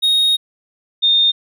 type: tone pair in turn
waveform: triangle / sine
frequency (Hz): 3735 / 3650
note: A#7 / A#7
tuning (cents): +3 / -37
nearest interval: unison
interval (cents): 40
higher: first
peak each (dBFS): -10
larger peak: neither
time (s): 0.02-0.37 / 1.02-1.32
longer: first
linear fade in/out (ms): 20
effects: none